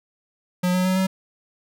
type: tone with pitch steps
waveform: square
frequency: 180.2 / 183.14 / 186.12 / 189.16 Hz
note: F#3 / F#3 / F#3 / F#3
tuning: -45 / -17 / +10 / +39 cents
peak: -19 dBFS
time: 0.63-1.07 s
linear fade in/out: 10 ms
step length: 110 ms
effects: none